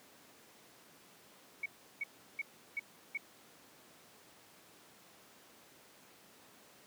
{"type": "tone bursts", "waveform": "sine", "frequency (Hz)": 2235, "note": "C#7", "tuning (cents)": 14, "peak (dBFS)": -34, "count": 5, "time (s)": [1.63, 3.175], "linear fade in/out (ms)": 5, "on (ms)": 29, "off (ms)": 350, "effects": ["pink hiss -60 dBFS RMS until 6.86 s", "high-pass 200 Hz 12 dB/octave"]}